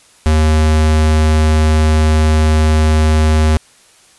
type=tone; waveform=square; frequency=77.78 Hz; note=D#2; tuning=in tune; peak=-9 dBFS; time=0.26-3.57 s; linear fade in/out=0 ms; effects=white hiss -47 dBFS RMS until 4.18 s + resampled to 24000 Hz